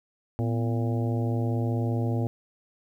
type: harmonic tone with a mistuned harmonic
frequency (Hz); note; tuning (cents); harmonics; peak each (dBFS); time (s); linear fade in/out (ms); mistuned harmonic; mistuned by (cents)
115.1; A#2; -22; 1 / 2 / 3 / 4 / 5 / 6 / 7; -25 / -31 / -35 / -37 / -39 / -41 / -42; 0.39-2.27; 0; 2; +120
effects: 10-bit